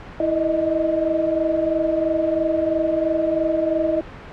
sine tone cluster, 328.1 / 611 / 634 Hz, E4 / D#5 / D#5, -8 / -32 / +32 cents, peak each -22 dBFS, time 0.2-4.01 s, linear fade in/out 2 ms, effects pink hiss -37 dBFS RMS until 4.32 s + low-pass 2000 Hz 12 dB/octave

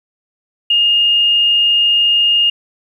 sine tone, 2837 Hz, F7, 27 cents sharp, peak -9 dBFS, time 0.7-2.5 s, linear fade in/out 5 ms, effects 8-bit

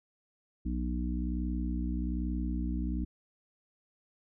harmonic tone, 61.2 Hz, B1, 15 cents flat, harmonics 1 / 3 / 4 / 5, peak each -32 / -37 / -38 / -39 dBFS, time 0.65-3.05 s, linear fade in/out 10 ms, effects none

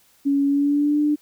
sine tone with pitch glide, 280.3 to 297 Hz, C#4 to D4, +19 to +20 cents, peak -16 dBFS, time 0.25-1.16 s, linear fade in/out 20 ms, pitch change +101 cents, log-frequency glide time 0.47-1 s, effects white hiss -58 dBFS RMS until 1.21 s

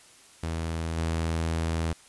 sawtooth tone with level steps, 81.8 Hz, E2, 13 cents flat, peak -25 / -22 dBFS, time 0.43-1.93 s, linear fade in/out 5 ms, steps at 0.97 s, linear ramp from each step 10 ms, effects white hiss -54 dBFS RMS until 2.08 s + resampled to 24000 Hz

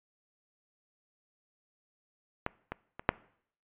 clicks, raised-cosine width 0.5 ms, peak -15 / -20 / -25 / -6 dBFS, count 4, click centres 2.464 / 2.72 / 2.995 / 3.091 s, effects noise-tail reverb RT60 0.6 s tail -22 dB re dry + resampled to 8000 Hz

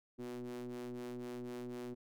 square ring-modulated tone, 61 Hz, B1, 21 cents flat, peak -40 dBFS, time 0.18-1.95 s, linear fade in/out 20 ms, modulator 307 Hz, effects none

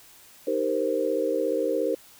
sine chord, C minor seventh, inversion first, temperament equal, 311.1 / 392 / 466.2 / 523.3 Hz, Eb4 / G4 / Bb4 / C5, 0 / 0 / 0 / 0 cents, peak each -30 / -30 / -27 / -27 dBFS, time 0.47-1.95 s, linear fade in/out 5 ms, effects white hiss -52 dBFS RMS until 2.19 s

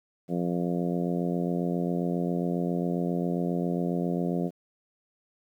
harmonic tone, 87.4 Hz, F2, 2 cents sharp, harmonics 2 / 3 / 4 / 5 / 6 / 7 / 8, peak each -28 / -32 / -34 / -36 / -38 / -39 / -40 dBFS, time 0.28-4.51 s, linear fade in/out 50 ms, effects 10-bit

